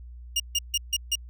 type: tone bursts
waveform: 25% pulse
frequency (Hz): 2838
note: F7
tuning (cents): +27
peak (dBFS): -18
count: 5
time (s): 0.36-1.155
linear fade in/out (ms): 5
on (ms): 39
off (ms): 150
effects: added 60 Hz sine -40 dBFS peak until 1.29 s